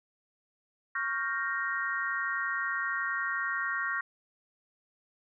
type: chord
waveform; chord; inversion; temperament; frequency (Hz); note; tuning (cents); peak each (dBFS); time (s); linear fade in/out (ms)
sine; G half-diminished seventh; second; equal; 1108.7 / 1396.9 / 1568 / 1864.7; Db6 / F6 / G6 / Bb6; 0 / 0 / 0 / 0; -36 / -35 / -36 / -33; 0.95-4.01; 5
effects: none